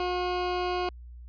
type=tone; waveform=20% pulse; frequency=359.8 Hz; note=F#4; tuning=48 cents flat; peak=-22 dBFS; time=0-0.89 s; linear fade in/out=2 ms; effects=added 60 Hz sine -42 dBFS peak until 1.28 s + resampled to 11025 Hz